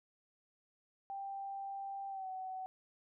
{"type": "tone with pitch glide", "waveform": "sine", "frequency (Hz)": [787, 752.8], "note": ["G5", "F#5"], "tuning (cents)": [7, 30], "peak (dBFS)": -40, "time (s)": [1.1, 2.66], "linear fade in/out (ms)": 0, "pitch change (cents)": -77, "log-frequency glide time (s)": [2.09, 2.28], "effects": []}